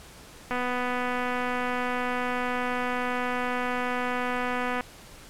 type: click train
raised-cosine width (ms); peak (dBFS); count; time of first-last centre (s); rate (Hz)
0.5; -15; 1067; 0.51-4.808; 248
effects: pink hiss -48 dBFS RMS until 5.29 s + low-pass 12000 Hz 12 dB/octave